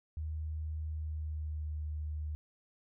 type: tone with pitch glide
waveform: sine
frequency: 77.78 to 76.14 Hz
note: D#2 to D#2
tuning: 0 to -37 cents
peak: -35 dBFS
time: 0.17-2.35 s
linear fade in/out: 0 ms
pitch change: -37 cents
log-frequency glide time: 0.91-1.79 s
effects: none